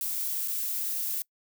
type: noise with dropouts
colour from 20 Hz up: violet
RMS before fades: -31 dBFS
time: 0.01-1.22 s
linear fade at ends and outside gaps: 1 ms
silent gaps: 0.476-0.481 s
effects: noise-tail reverb RT60 0.1 s tail -24 dB re dry

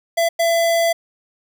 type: tone bursts at uneven times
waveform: square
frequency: 671 Hz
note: E5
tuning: 31 cents sharp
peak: -15 dBFS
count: 2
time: 0.17-0.29 / 0.39-0.93 s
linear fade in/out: 10 ms
effects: none

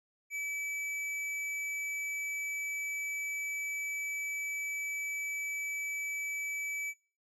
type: tone with hard clipping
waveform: sine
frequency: 2300 Hz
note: D7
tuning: 37 cents flat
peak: -36 dBFS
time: 0.3-6.94 s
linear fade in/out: 50 ms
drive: 13 dB
effects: noise-tail reverb RT60 0.4 s tail -23 dB re dry + low-pass 12000 Hz 12 dB/octave

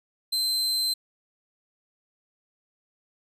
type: tone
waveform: 40% pulse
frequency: 4100 Hz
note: C8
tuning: 36 cents flat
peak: -22 dBFS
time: 0.32-0.94 s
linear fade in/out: 10 ms
effects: resampled to 32000 Hz

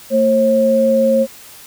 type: tone pair together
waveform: sine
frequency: 225.8 / 538.4 Hz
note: A3 / C5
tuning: +45 / +49 cents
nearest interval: octave + minor third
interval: 1504 cents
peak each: -16 / -11 dBFS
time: 0.1-1.27 s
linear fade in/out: 50 ms
effects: white hiss -39 dBFS RMS until 1.66 s

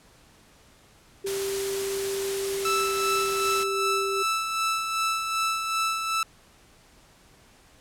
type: tone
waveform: sine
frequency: 392 Hz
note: G4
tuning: in tune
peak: -27 dBFS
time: 1.24-4.23 s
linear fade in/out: 10 ms
type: noise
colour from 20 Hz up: white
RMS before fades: -33 dBFS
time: 1.26-3.64 s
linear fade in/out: 10 ms
type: tone with tremolo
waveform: sawtooth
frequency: 1318.5 Hz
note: E6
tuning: in tune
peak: -19 dBFS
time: 2.65-6.23 s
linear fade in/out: 2 ms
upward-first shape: sine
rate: 2.6 Hz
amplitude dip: 45%
effects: pink hiss -56 dBFS RMS until 7.8 s + low-pass 11000 Hz 12 dB/octave

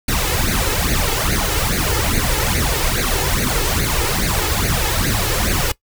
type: noise with flanger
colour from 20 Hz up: pink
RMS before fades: -18 dBFS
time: 0.08-5.72 s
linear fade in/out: 5 ms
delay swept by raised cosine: 0.46 to 2.36 ms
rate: 2.4 Hz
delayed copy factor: +0.8
effects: noise-tail reverb RT60 0.1 s tail -20 dB re dry

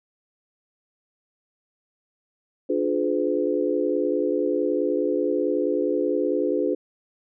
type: chord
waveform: sine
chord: D diminished seventh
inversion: none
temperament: just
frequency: 293.7 / 352.4 / 422.9 / 507.5 Hz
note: D4 / F4 / Ab4 / Cb5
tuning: 0 / +16 / +31 / +47 cents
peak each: -26 dBFS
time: 2.69-6.75 s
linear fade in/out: 10 ms
effects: none

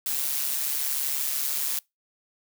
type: noise with amplitude modulation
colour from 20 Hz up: blue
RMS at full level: -25 dBFS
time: 0.06-1.79 s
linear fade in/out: 2 ms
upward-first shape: sine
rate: 141 Hz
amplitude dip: 60%
effects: noise-tail reverb RT60 0.2 s tail -25 dB re dry

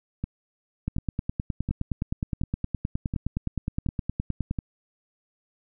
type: two click trains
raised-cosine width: 5 ms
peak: -14 / -16 dBFS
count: 36 / 7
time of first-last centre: 0.88-4.511 / 0.24-4.588 s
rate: 9.64 / 1.38 Hz
effects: none

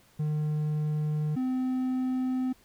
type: tone pair in turn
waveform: triangle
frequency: 151.8 / 256.7 Hz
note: D#3 / C4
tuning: -42 / -33 cents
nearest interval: major sixth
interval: 909 cents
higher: second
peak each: -24 / -24 dBFS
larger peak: neither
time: 0.19-1.36 / 1.36-2.53 s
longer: neither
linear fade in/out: 10 ms
effects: pink hiss -61 dBFS RMS until 2.64 s

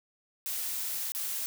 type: noise with dropouts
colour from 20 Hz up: blue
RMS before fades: -34 dBFS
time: 0.46-1.46 s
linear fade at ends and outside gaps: 0 ms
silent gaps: 1.12-1.149 s
effects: none

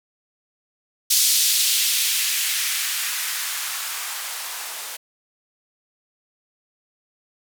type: noise with band-pass filter sweep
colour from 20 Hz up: violet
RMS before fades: -23 dBFS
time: 1.1-4.97 s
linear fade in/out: 10 ms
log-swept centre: 4300 to 670 Hz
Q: 1.2
effects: none

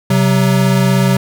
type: tone pair together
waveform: square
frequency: 131.89 / 188.2 Hz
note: C3 / F#3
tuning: +14 / +30 cents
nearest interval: tritone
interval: 616 cents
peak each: -13 dBFS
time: 0.1-1.17 s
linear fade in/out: 5 ms
effects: none

